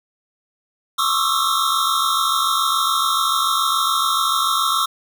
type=tone cluster; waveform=square; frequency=1082 / 1155 / 1293 / 1340 / 3702 Hz; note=C#6 / D6 / E6 / E6 / A#7; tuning=-42 / -29 / -34 / +28 / -13 cents; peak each=-24 dBFS; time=0.98-4.86 s; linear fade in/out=10 ms; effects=none